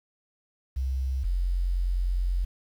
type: tone pair in turn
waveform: sine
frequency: 65.41 / 44.74 Hz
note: C2 / F1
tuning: 0 / +43 cents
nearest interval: perfect fifth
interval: 657 cents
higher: first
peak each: -25 / -23 dBFS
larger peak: second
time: 0.76-1.24 / 1.24-2.45 s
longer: second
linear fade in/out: 10 ms
effects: 9-bit